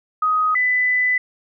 sine tone pair in turn, 1254 / 1998 Hz, D#6 / B6, +13 / +20 cents, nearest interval minor sixth, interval 807 cents, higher second, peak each -15 dBFS, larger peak neither, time 0.22-0.55 / 0.55-1.18 s, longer second, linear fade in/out 5 ms, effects none

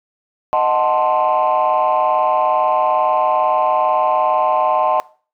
sine chord, D# diminished seventh, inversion none, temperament equal, 622.3 / 740 / 880 / 1046.5 Hz, D#5 / F#5 / A5 / C6, 0 / 0 / 0 / 0 cents, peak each -17 dBFS, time 0.53-5 s, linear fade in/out 0 ms, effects noise-tail reverb RT60 0.4 s tail -22 dB re dry + tanh soft clip ceiling -7 dBFS

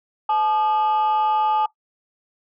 sine tone pair together, 859.8 / 1216 Hz, A5 / D#6, -40 / -40 cents, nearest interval tritone, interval 600 cents, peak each -16 / -23 dBFS, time 0.29-1.66 s, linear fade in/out 5 ms, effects noise-tail reverb RT60 0.1 s tail -17 dB re dry + tanh soft clip ceiling -14 dBFS

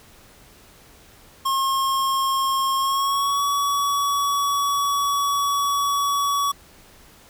square tone with pitch glide, 1076 to 1131.5 Hz, C6 to C#6, +48 to +35 cents, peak -20 dBFS, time 1.45-6.52 s, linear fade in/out 10 ms, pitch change +87 cents, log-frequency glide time 2.77-3.43 s, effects pink hiss -50 dBFS RMS until 7.29 s

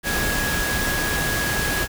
sine tone in noise, 1661.2 Hz, G#6, in tune, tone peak -25 dBFS, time 0.03-1.88 s, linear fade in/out 50 ms, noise pink, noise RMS -24 dBFS, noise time 0.03-1.88 s, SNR -4 dB, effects none

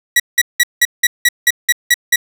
sawtooth tone bursts, 1932 Hz, B6, 39 cents flat, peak -4 dBFS, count 10, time 0.16-2.16 s, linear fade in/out 5 ms, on 38 ms, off 180 ms, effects none

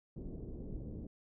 pink low-pass noise, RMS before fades -44 dBFS, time 0.16-1.07 s, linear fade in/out 5 ms, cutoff 410 Hz, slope 24 dB/octave, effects none

